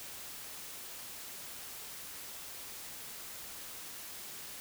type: silence
effects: white hiss -46 dBFS RMS until 4.6 s